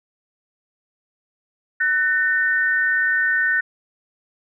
sine tone pair together, 1500 / 1819.4 Hz, F#6 / A#6, +23 / -43 cents, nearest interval minor third, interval 334 cents, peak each -19 dBFS, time 1.8-3.61 s, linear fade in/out 10 ms, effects none

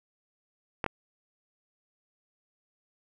clicks, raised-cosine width 0.5 ms, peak -14 dBFS, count 2, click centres 0.842 / 0.863 s, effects none

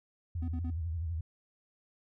sine tone with vibrato, 82.41 Hz, E2, in tune, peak -32 dBFS, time 0.35-1.21 s, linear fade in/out 5 ms, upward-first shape sine, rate 12 Hz, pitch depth 120 cents each way
triangle tone bursts, 250.4 Hz, B3, 24 cents sharp, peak -36 dBFS, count 3, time 0.42-0.704 s, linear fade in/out 5 ms, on 62 ms, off 49 ms
effects none

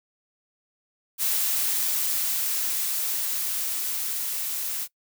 blue noise with level ramp, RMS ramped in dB -24 to -30 dBFS, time 1.18-4.88 s, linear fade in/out 50 ms, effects noise-tail reverb RT60 0.1 s tail -21 dB re dry

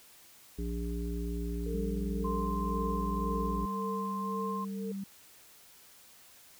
harmonic tone, 58.1 Hz, A#1, 5 cents flat, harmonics 1 / 3 / 5 / 7, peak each -34 / -39 / -41 / -42 dBFS, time 0.58-3.66 s, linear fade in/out 10 ms
sine tone with tremolo, 449.2 Hz, A4, 36 cents sharp, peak -36 dBFS, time 1.66-4.92 s, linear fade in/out 5 ms, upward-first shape sine, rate 1.9 Hz, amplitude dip 75%
sine tone, 196 Hz, G3, in tune, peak -35 dBFS, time 1.74-5.04 s, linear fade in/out 5 ms
sine tone with pitch glide, 1044 to 1053.1 Hz, C6 to C6, -4 to +11 cents, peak -35 dBFS, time 2.24-4.65 s, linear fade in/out 10 ms, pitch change +15 cents, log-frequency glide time 3.96-4.41 s
effects white hiss -57 dBFS RMS until 6.59 s

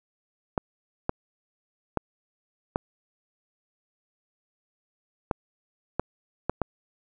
clicks, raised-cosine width 1 ms, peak -10 dBFS, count 8, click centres 0.578 / 1.094 / 1.973 / 2.759 / 5.312 / 5.996 / 6.496 / 6.617 s, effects none

